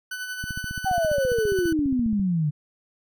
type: tone with tremolo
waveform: 40% pulse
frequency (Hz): 1500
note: F#6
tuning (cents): +23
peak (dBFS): -28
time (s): 0.11-1.73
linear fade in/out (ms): 5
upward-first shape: sine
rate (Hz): 11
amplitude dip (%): 45
type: click train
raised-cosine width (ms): 5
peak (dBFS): -21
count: 27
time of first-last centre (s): 0.44-2.197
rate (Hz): 14.8
type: exponential sweep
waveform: sine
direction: down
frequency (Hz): 784 to 143.9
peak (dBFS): -20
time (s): 0.85-2.51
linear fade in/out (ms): 20
effects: none